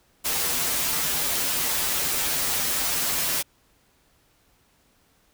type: noise with comb filter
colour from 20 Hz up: white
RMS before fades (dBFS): -25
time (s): 0.24-3.43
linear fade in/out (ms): 20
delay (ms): 9.5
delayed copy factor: -0.85
effects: pink hiss -63 dBFS RMS until 5.33 s